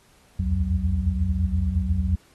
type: tone cluster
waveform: sine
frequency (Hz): 62.1 / 75.2 / 83.8 / 89.6 / 186.7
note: B1 / D2 / E2 / F2 / F#3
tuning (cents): +10 / +42 / +29 / +45 / +16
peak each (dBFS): -27 / -27 / -24 / -30 / -28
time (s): 0.39-2.16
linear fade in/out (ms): 10
effects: pink hiss -58 dBFS RMS until 2.34 s + AAC 32 kbps